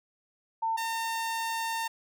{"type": "tone pair in turn", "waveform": ["sine", "sawtooth"], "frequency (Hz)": [901, 908.8], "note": ["A5", "A#5"], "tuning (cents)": [41, -44], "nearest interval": "unison", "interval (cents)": 15, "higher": "second", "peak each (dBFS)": -26, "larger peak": "neither", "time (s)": [[0.62, 0.77], [0.77, 1.88]], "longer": "second", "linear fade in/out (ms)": 10, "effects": []}